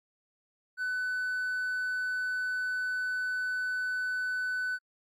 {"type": "tone", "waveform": "triangle", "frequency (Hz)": 1500, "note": "F#6", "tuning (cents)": 23, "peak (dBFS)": -27, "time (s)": [0.77, 4.79], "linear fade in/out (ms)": 50, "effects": ["tanh soft clip ceiling -23 dBFS", "AAC 64 kbps"]}